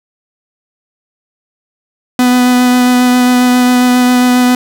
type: tone with vibrato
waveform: 45% pulse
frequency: 248.7 Hz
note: B3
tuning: 12 cents sharp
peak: -6 dBFS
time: 2.19-4.55 s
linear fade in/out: 2 ms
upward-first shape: sine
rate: 7.4 Hz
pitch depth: 10 cents each way
effects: none